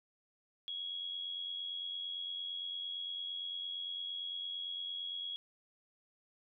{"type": "tone with amplitude modulation", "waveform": "sine", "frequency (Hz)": 3322, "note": "G#7", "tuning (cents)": 0, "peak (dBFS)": -36, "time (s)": [0.68, 5.36], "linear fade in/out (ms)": 0, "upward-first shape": "sine", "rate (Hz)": 88.8, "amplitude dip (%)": 50, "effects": []}